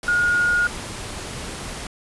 sine tone in noise, 1434 Hz, F6, 45 cents sharp, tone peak -16 dBFS, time 0.08-0.67 s, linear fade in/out 2 ms, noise pink, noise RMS -32 dBFS, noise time 0.03-1.87 s, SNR +13 dB, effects resampled to 24000 Hz

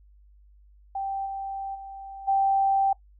sine tone with level steps, 782 Hz, G5, 4 cents flat, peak -27 / -30 / -37 / -19 dBFS, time 0.95-2.93 s, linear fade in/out 5 ms, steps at 1.25 / 1.74 / 2.27 s, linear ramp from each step 20 ms, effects noise-tail reverb RT60 0.1 s tail -21 dB re dry + added 50 Hz sine -52 dBFS peak until 3.19 s

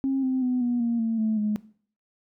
sine tone with pitch steps, 269 / 259.8 / 251 / 242.4 / 234.2 / 226.2 / 218.5 / 211.1 Hz, C4 / C4 / B3 / B3 / A#3 / A3 / A3 / G#3, +48 / -12 / +28 / -32 / +8 / +48 / -12 / +29 cents, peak -21 dBFS, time 0.04-1.56 s, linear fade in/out 0 ms, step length 190 ms, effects noise-tail reverb RT60 0.5 s tail -19 dB re dry + tanh soft clip ceiling -17 dBFS

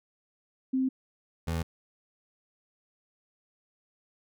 sine / 25% pulse tone pair in turn, 261.6 / 82.66 Hz, C4 / E2, 0 / +5 cents, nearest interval octave + minor sixth, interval 1995 cents, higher first, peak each -24 / -25 dBFS, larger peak first, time 0.73-0.89 / 1.47-1.63 s, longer neither, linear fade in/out 10 ms, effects none

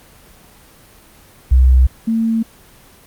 sine tone pair in turn, 64 / 225.8 Hz, C2 / A3, -38 / +45 cents, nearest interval octave + minor seventh, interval 2183 cents, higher second, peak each -6 / -13 dBFS, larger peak first, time 1.51-1.87 / 2.07-2.43 s, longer neither, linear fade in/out 10 ms, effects pink hiss -45 dBFS RMS until 3.06 s + Opus 24 kbps

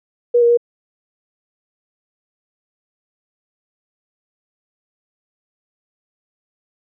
sine tone with pitch steps, 481.1 / 472.1 / 475.6 Hz, B4 / A#4 / A#4, -45 / +22 / +35 cents, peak -9 dBFS, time 0.34-0.574 s, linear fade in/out 10 ms, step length 78 ms, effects none

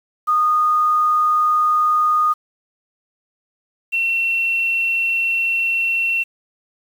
sine tone pair in turn, 1231 / 2714 Hz, D#6 / E7, -19 / +50 cents, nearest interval octave + major second, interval 1369 cents, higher second, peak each -13 / -16 dBFS, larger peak first, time 0.27-2.34 / 3.92-6.24 s, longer second, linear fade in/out 20 ms, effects 7-bit

